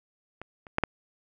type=clicks; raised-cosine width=0.5 ms; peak=-24 / -30 / -9 / -8 dBFS; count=4; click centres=0.416 / 0.668 / 0.784 / 0.837 s; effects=none